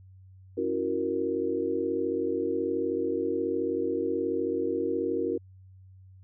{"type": "chord", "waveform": "sine", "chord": "F# dominant seventh", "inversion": "second", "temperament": "equal with one note detuned", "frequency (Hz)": [277.2, 331.3, 370, 466.2], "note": ["C#4", "E4", "F#4", "A#4"], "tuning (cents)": [0, 9, 0, 0], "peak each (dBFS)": [-34, -32, -31, -30], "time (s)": [0.57, 5.38], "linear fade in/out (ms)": 10, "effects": ["added 94 Hz sine -49 dBFS peak until 6.23 s"]}